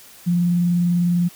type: tone with vibrato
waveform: sine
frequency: 174.61 Hz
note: F3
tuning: in tune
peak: -15 dBFS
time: 0.26-1.29 s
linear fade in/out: 20 ms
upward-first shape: sine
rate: 20 Hz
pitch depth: 33 cents each way
effects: white hiss -45 dBFS RMS until 1.35 s